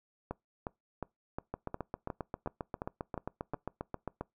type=two click trains; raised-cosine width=1 ms; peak=-22 / -22 dBFS; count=10 / 21; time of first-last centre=0.31-3.536 / 1.54-4.21 s; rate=2.79 / 7.49 Hz; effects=noise-tail reverb RT60 0.2 s tail -24 dB re dry